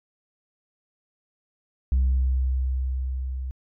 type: tone with level ramp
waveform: sine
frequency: 64.8 Hz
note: C2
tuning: 16 cents flat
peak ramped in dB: -15 to -28 dBFS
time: 1.92-3.51 s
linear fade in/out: 0 ms
effects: tanh soft clip ceiling -16 dBFS